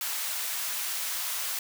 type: high-pass noise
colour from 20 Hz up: white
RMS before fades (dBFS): -32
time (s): 0.01-1.59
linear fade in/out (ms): 2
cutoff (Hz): 840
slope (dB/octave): 12
effects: none